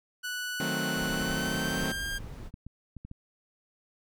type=tone with pitch glide; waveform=sawtooth; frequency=1480 to 1604.7 Hz; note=F#6 to G6; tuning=0 to +40 cents; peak=-29 dBFS; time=0.23-2.19 s; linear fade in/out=20 ms; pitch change=+140 cents; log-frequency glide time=1.11-2.03 s
type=chord; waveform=sawtooth; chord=D# diminished seventh; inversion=none; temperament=equal; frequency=155.56 / 185 / 220 / 261.6 Hz; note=D#3 / F#3 / A3 / C4; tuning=0 / 0 / 0 / 0 cents; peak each=-32 dBFS; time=0.6-1.92 s; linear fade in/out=2 ms
type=noise; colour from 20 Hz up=brown; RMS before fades=-41 dBFS; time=0.95-2.51 s; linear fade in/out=50 ms
type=clicks; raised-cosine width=5 ms; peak=-30 dBFS; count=10; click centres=1.554 / 1.712 / 1.836 / 2.206 / 2.244 / 2.541 / 2.666 / 2.967 / 3.05 / 3.114 s
effects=none